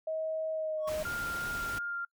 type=tone with pitch glide; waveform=sine; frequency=635 to 618 Hz; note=D#5 to D#5; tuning=+35 to -12 cents; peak=-31 dBFS; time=0.07-1.03 s; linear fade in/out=5 ms; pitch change=-47 cents; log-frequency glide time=0.52-0.86 s
type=tone with exponential growth; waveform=triangle; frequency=1108.7 Hz; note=C#6; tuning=in tune; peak=-31 dBFS; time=0.77-0.89 s; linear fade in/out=2 ms; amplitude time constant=26 ms
type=noise; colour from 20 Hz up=pink; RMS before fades=-42 dBFS; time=0.87-1.79 s; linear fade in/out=10 ms
type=tone with vibrato; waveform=sine; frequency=1400 Hz; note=F6; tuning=4 cents sharp; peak=-33 dBFS; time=1.05-2.05 s; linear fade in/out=5 ms; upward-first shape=sine; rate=2.9 Hz; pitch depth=11 cents each way
effects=noise-tail reverb RT60 0.1 s tail -26 dB re dry